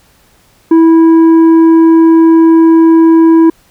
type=tone with tanh clipping; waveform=sine; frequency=327.1 Hz; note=E4; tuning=13 cents flat; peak=-3 dBFS; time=0.71-3.5 s; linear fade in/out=5 ms; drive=6 dB; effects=pink hiss -48 dBFS RMS until 3.7 s